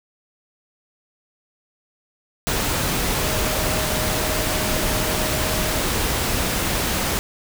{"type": "tone in noise", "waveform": "sine", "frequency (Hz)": 622.3, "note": "D#5", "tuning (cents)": 0, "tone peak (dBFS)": -30, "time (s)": [3.21, 5.82], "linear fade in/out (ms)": 0, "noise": "pink", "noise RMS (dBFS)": -22, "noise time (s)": [2.47, 7.19], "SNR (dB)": -11, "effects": []}